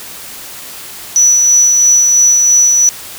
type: tone with tremolo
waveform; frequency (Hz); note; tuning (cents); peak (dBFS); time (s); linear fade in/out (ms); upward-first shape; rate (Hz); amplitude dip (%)
sine; 5920; F#8; 0; -4; 1.16-2.89; 0; sine; 3; 25
effects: white hiss -29 dBFS RMS until 3.18 s